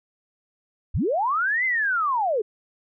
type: linear two-way sweep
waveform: sine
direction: up then down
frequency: 33.03 to 2093 to 392.8 Hz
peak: -20 dBFS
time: 0.94-2.42 s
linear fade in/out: 10 ms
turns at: 1.65 s
effects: none